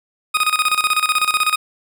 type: tone with tremolo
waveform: 20% pulse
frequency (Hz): 1246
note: D#6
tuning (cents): +2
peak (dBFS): -8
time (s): 0.34-1.56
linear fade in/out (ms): 10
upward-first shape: square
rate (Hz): 16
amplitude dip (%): 75
effects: none